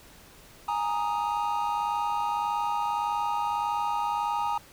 triangle chord, Ab suspended second, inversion none, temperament equal, 830.6 / 932.3 / 1244.5 Hz, Ab5 / Bb5 / Eb6, 0 / 0 / 0 cents, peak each -28 / -27 / -31 dBFS, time 0.68-4.58 s, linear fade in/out 5 ms, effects pink hiss -52 dBFS RMS until 4.72 s

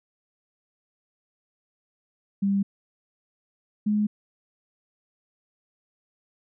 sine tone pair in turn, 198.1 / 209.9 Hz, G3 / G#3, +18 / +19 cents, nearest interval minor second, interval 101 cents, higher second, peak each -20 dBFS, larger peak neither, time 2.42-2.63 / 3.86-4.07 s, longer neither, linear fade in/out 10 ms, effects none

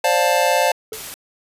square chord, D minor seventh, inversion third, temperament just, 528.6 / 587.3 / 704.8 / 881 Hz, C5 / D5 / F5 / A5, +18 / 0 / +16 / +2 cents, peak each -21 dBFS, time 0.04-0.72 s, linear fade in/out 5 ms
triangle tone with exponential decay, 439.1 Hz, A4, 4 cents flat, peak -23 dBFS, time 0.92-1.03 s, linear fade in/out 2 ms, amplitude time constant 23 ms
white noise, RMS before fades -32 dBFS, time 0.93-1.14 s, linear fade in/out 0 ms
effects resampled to 32000 Hz

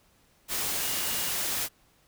sine tone in noise, 2862 Hz, F7, 42 cents sharp, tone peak -41 dBFS, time 0.78-1.34 s, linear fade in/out 50 ms, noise white, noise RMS -30 dBFS, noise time 0.48-1.69 s, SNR -14 dB, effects pink hiss -64 dBFS RMS until 2.07 s

